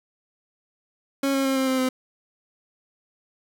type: tone with pitch steps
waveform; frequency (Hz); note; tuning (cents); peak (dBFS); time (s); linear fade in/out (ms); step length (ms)
30% pulse; 274.7 / 271.2 / 267.8 / 264.4 / 261.1 / 257.8; C#4 / C#4 / C4 / C4 / C4 / C4; -16 / -38 / +40 / +18 / -3 / -26; -18; 1.23-1.89; 5; 110
effects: none